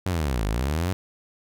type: linear two-way sweep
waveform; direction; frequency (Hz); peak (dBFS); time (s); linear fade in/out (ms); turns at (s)
sawtooth; down then up; 96 to 49 to 96; -19; 0.06-0.93; 0; 0.46
effects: none